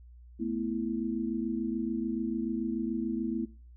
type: chord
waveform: sine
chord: A suspended second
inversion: none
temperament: equal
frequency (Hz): 220 / 246.9 / 329.6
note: A3 / B3 / E4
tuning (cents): 0 / 0 / 0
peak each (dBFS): -34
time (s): 0.39-3.46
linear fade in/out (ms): 20
effects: noise-tail reverb RT60 0.4 s tail -21 dB re dry + added 60 Hz sine -49 dBFS peak until 3.76 s